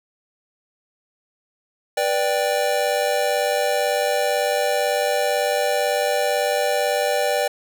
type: chord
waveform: square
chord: G major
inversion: first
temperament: just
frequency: 490 / 588 / 784 Hz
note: B4 / D5 / G5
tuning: -14 / +2 / 0 cents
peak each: -25 / -22 / -25 dBFS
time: 1.97-7.48 s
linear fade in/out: 5 ms
effects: none